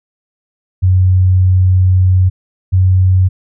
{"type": "tone pair in turn", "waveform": "sine", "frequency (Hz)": [92.5, 92.98], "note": ["F#2", "F#2"], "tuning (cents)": [0, 9], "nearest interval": "unison", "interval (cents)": 9, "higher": "second", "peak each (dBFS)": -6, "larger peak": "neither", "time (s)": [[0.82, 2.3], [2.72, 3.29]], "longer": "first", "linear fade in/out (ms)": 20, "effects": []}